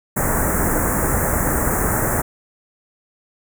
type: band-stop noise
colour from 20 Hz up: pink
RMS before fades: -19 dBFS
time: 0.16-2.22 s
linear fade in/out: 10 ms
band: 1900 to 7100 Hz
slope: 48 dB/octave
effects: none